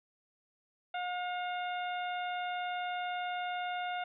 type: harmonic tone with a mistuned harmonic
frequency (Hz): 718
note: F5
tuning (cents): +48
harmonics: 1 / 2 / 3 / 4 / 5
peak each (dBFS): -35 / -41 / -45 / -47 / -49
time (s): 0.94-4.04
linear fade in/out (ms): 5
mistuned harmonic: 4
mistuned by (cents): -42
effects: none